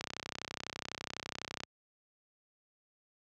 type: click train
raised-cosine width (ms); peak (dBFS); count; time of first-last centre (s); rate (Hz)
0.2; -20; 53; 0.01-1.635; 32
effects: high-pass 80 Hz 12 dB/octave